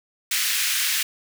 pink high-pass noise, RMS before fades -23 dBFS, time 0.31-1.03 s, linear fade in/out 5 ms, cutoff 1800 Hz, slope 24 dB/octave, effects none

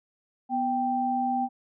sine tone pair together, 247.5 / 784 Hz, B3 / G5, +4 / 0 cents, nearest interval octave + minor sixth, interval 1996 cents, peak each -29 / -25 dBFS, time 0.49-1.49 s, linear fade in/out 50 ms, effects none

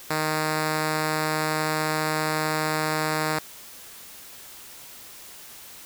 5% pulse tone, 155.3 Hz, D#3, 3 cents flat, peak -12 dBFS, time 0.1-3.39 s, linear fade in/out 5 ms, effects white hiss -44 dBFS RMS until 5.85 s

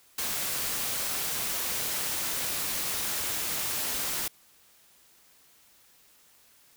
white noise, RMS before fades -31 dBFS, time 0.18-4.28 s, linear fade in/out 5 ms, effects white hiss -60 dBFS RMS until 6.76 s

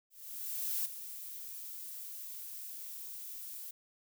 violet noise with ADSR envelope, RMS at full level -34 dBFS, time 0.1-3.71 s, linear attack 750 ms, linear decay 15 ms, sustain -11 dB, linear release 4 ms, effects none

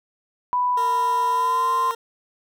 sine tone with pitch glide, 990 to 1039.2 Hz, B5 to C6, +4 to -12 cents, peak -18 dBFS, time 0.53-1.91 s, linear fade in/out 0 ms, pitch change +84 cents, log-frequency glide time 1.28-1.72 s
20% pulse tone, 460.9 Hz, A#4, 20 cents flat, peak -25 dBFS, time 0.77-1.95 s, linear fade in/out 5 ms
effects none

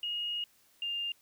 sine tone pair in turn, 2869 / 2805 Hz, F7 / F7, +46 / +7 cents, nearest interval unison, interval 39 cents, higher first, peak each -32 / -32 dBFS, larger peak neither, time 0.03-0.44 / 0.82-1.12 s, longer first, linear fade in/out 2 ms, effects white hiss -66 dBFS RMS until 1.21 s

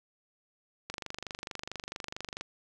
click train, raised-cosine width 0.2 ms, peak -20 dBFS, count 38, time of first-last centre 0.9-2.41 s, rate 24.5 Hz, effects none

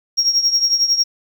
sine tone with tremolo, 5588 Hz, F8, in tune, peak -8 dBFS, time 0.17-1.04 s, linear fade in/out 20 ms, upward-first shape triangle, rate 11 Hz, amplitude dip 85%, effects tanh soft clip ceiling -9 dBFS + 8-bit

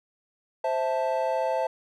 triangle chord, A minor, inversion first, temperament equal with one note detuned, 523.3 / 656.6 / 880 Hz, C5 / E5 / A5, 0 / -7 / 0 cents, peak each -26 / -26 / -27 dBFS, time 0.64-1.67 s, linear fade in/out 5 ms, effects none

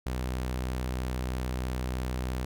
sawtooth tone, 63.1 Hz, B1, 38 cents sharp, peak -26 dBFS, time 0.06-2.45 s, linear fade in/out 5 ms, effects none

